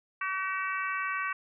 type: harmonic tone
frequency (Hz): 380.5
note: F#4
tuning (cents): +48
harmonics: 3 / 4 / 5 / 6 / 7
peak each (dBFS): -33 / -35 / -37 / -39 / -40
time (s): 0.21-1.33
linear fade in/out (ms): 5
effects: none